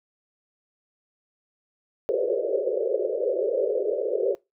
white band-pass noise, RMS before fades -25 dBFS, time 2.09-4.35 s, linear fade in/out 0 ms, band 370 to 580 Hz, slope 96 dB/octave, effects noise-tail reverb RT60 0.2 s tail -22 dB re dry

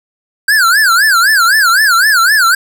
square tone with vibrato, 1537 Hz, G6, 35 cents flat, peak -7 dBFS, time 0.48-2.55 s, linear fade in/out 5 ms, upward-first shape sine, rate 3.9 Hz, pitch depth 240 cents each way, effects none

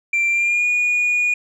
sine tone with pitch glide, 2359 to 2448 Hz, D7 to D#7, +7 to -29 cents, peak -13 dBFS, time 0.13-1.34 s, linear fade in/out 5 ms, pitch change +64 cents, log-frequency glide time 0.29-0.67 s, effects tanh soft clip ceiling -14 dBFS

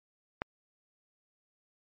click, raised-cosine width 0.5 ms, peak -16 dBFS, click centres 0.419 s, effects MP3 32 kbps

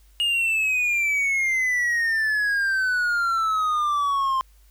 triangle exponential sweep, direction down, 2863 to 1046.5 Hz, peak -18 dBFS, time 0.2-4.41 s, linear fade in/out 0 ms, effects added 50 Hz sine -51 dBFS peak until 4.7 s + white hiss -62 dBFS RMS until 4.7 s

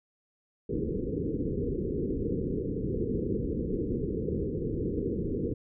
white low-pass noise, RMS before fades -31 dBFS, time 0.69-5.54 s, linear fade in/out 10 ms, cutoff 480 Hz, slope 96 dB/octave, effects none

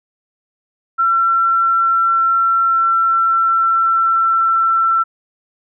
sine tone with pitch glide, 1353 to 1342.9 Hz, E6 to E6, +45 to +32 cents, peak -11 dBFS, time 0.98-5.04 s, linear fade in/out 20 ms, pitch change -13 cents, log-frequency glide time 1.61-4.6 s, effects none

